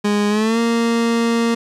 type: tone with pitch glide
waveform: 30% pulse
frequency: 206.6 to 231.9 Hz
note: G#3 to A#3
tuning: -9 to -9 cents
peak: -12 dBFS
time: 0.04-1.55 s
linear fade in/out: 10 ms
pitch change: +200 cents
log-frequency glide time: 0.29-0.59 s
effects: low-pass 8000 Hz 12 dB/octave + 9-bit